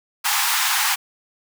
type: high-pass noise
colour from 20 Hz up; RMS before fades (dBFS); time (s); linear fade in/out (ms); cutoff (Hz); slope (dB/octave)
pink; -20; 0.24-0.96; 20; 780; 96
effects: none